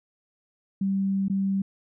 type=tone with dropouts; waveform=sine; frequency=194.7 Hz; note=G3; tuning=12 cents flat; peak=-22 dBFS; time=0.81-1.62 s; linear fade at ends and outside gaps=5 ms; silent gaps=1.283-1.298 s; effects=none